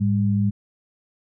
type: tone pair together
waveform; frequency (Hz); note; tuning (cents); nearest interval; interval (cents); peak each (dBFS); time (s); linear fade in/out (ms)
sine; 106 / 200.6; G#2 / G3; +36 / +40; major seventh; 1104; -20 / -20; 0-0.51; 20
effects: none